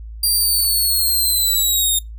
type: linear sweep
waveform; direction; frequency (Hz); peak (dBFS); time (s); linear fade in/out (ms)
10% pulse; down; 4752 to 3670; -8; 0.23-1.99; 5
effects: noise-tail reverb RT60 0.2 s tail -25 dB re dry + added 55 Hz sine -30 dBFS peak until 2.18 s